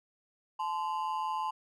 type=ring-modulated tone; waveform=triangle; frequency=950 Hz; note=A#5; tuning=33 cents sharp; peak=-26 dBFS; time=0.59-1.51 s; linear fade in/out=10 ms; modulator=82.8 Hz; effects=none